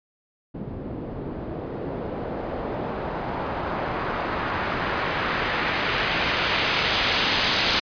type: noise with low-pass filter sweep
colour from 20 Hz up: white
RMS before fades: -26 dBFS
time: 0.54-7.8 s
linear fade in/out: 10 ms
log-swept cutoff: 290 to 4600 Hz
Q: 0.98
effects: resampled to 11025 Hz